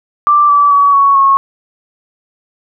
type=tone with pitch steps; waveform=sine; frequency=1176 / 1155.1 / 1134.6 / 1114.5 / 1094.7 Hz; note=D6 / D6 / C#6 / C#6 / C#6; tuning=+2 / -29 / +40 / +9 / -22 cents; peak=-5 dBFS; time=0.27-1.37 s; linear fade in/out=0 ms; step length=220 ms; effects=none